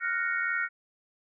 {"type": "chord", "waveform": "sine", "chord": "Gb major seventh", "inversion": "third", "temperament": "equal", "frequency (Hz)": [1396.9, 1480, 1864.7, 2217], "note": ["F6", "Gb6", "Bb6", "Db7"], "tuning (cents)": [0, 0, 0, 0], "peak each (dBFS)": [-31, -33, -31, -35], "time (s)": [0, 0.69], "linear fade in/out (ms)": 50, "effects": []}